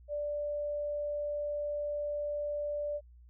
sine tone, 587 Hz, D5, 1 cent flat, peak -32 dBFS, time 0.08-3.01 s, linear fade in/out 50 ms, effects added 60 Hz sine -53 dBFS peak until 3.29 s

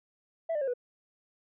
sine tone with pitch steps, 659 / 597.4 / 541.5 / 490.8 Hz, E5 / D5 / C#5 / B4, -1 / +29 / -41 / -11 cents, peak -26 dBFS, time 0.49-0.738 s, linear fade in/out 10 ms, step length 62 ms, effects tanh soft clip ceiling -26 dBFS

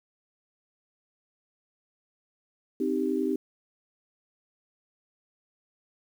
sine chord, C minor, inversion none, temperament equal with one note detuned, 260.6 / 311.1 / 392 Hz, C4 / Eb4 / G4, -7 / 0 / 0 cents, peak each -29 dBFS, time 2.8-3.36 s, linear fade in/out 5 ms, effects 9-bit

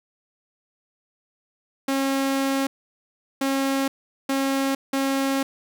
sawtooth tone bursts at uneven times, 271.5 Hz, C#4, 36 cents flat, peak -17 dBFS, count 4, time 1.88-2.67 / 3.41-3.88 / 4.29-4.75 / 4.93-5.43 s, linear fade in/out 5 ms, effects none

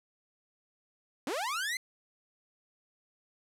sawtooth linear sweep, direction up, 233.1 to 2100 Hz, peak -28 dBFS, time 1.27-1.77 s, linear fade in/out 2 ms, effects low-pass 12000 Hz 12 dB/octave

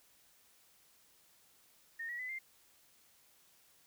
sine tone with pitch steps, 1838 / 1921.6 / 2009 / 2100 Hz, A#6 / B6 / B6 / C7, -25 / -48 / +29 / +6 cents, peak -39 dBFS, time 1.99-2.39 s, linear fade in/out 10 ms, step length 100 ms, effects white hiss -67 dBFS RMS until 3.86 s

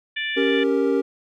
harmonic tone, 587.3 Hz, D5, in tune, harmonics 3 / 4 / 5 / 6, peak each -27 / -29 / -31 / -33 dBFS, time 0.16-0.64 s, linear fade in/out 10 ms
triangle chord, G diminished, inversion second, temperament equal, 277.2 / 392 / 466.2 Hz, Db4 / G4 / Bb4, 0 / 0 / 0 cents, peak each -20 dBFS, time 0.36-1.02 s, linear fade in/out 20 ms
effects none

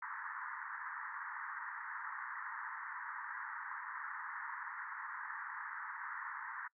white band-pass noise, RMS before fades -45 dBFS, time 0.02-6.68 s, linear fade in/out 5 ms, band 890 to 1900 Hz, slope 96 dB/octave, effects noise-tail reverb RT60 0.1 s tail -25 dB re dry

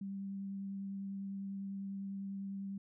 sine tone with vibrato, 196.3 Hz, G3, 3 cents sharp, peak -39 dBFS, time 0.01-2.78 s, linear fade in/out 5 ms, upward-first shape sine, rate 10 Hz, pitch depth 10 cents each way, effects none

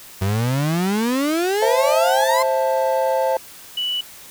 35% pulse exponential sweep, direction up, 93.1 to 1054 Hz, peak -16 dBFS, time 0.21-2.43 s, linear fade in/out 10 ms
triangle chord, A minor, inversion first, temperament just, 528 / 660 / 880 Hz, C5 / E5 / A5, +16 / +2 / 0 cents, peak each -17 / -21 / -20 dBFS, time 1.62-3.37 s, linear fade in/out 2 ms
sine tone, 2960 Hz, F#7, in tune, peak -20 dBFS, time 3.77-4.01 s, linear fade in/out 5 ms
effects white hiss -41 dBFS RMS until 4.3 s

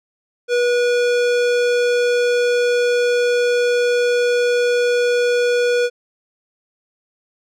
sine tone with hard clipping, 485.4 Hz, B4, 30 cents flat, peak -16 dBFS, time 0.48-5.9 s, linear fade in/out 50 ms, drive 18 dB, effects none

